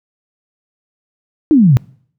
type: exponential sweep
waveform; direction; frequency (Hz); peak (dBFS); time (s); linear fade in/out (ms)
sine; down; 329.6 to 116.54; -5; 1.51-1.77; 0
effects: noise-tail reverb RT60 0.6 s tail -25 dB re dry